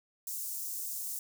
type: high-pass noise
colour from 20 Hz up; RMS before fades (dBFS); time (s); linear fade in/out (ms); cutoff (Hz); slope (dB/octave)
white; -38; 0.27-1.19; 2; 6400; 24
effects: none